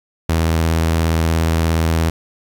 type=tone with vibrato; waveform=sawtooth; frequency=81.6 Hz; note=E2; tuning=17 cents flat; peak=-10 dBFS; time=0.29-2.1 s; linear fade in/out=5 ms; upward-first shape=triangle; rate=17 Hz; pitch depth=36 cents each way; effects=8-bit